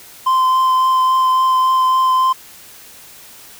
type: tone with vibrato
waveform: triangle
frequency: 1036 Hz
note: C6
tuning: 17 cents flat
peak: -9 dBFS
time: 0.26-2.33 s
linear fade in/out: 10 ms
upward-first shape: triangle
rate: 3.6 Hz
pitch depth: 12 cents each way
effects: white hiss -40 dBFS RMS until 3.59 s